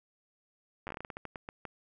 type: slowing click train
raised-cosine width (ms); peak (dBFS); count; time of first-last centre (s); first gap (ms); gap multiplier
0.5; -25; 15; 0.87-1.653; 9; 1.25
effects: none